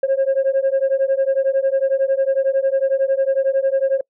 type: beating tone pair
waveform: sine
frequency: 534 / 545 Hz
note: C5 / C#5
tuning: +35 / -29 cents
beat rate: 11 Hz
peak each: -16 dBFS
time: 0.03-4.01 s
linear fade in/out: 5 ms
effects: noise-tail reverb RT60 0.1 s tail -26 dB re dry + tanh soft clip ceiling -11 dBFS